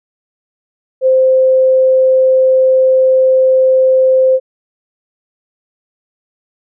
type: tone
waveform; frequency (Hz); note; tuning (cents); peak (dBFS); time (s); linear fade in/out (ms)
sine; 521; C5; -7; -6; 1.01-4.4; 50
effects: none